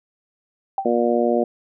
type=tone with exponential decay; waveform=sine; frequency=779 Hz; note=G5; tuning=11 cents flat; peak=-16 dBFS; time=0.78-0.92 s; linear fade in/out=2 ms; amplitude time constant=30 ms
type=harmonic tone; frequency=119 Hz; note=A#2; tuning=36 cents sharp; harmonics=2 / 3 / 4 / 5 / 6; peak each=-22 / -22 / -22 / -22 / -25 dBFS; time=0.85-1.44 s; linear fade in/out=5 ms
effects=none